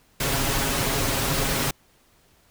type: noise with comb filter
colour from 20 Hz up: pink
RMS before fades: -24 dBFS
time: 0.2-1.71 s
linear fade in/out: 5 ms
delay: 7.3 ms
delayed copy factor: +0.5
effects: pink hiss -60 dBFS RMS until 2.5 s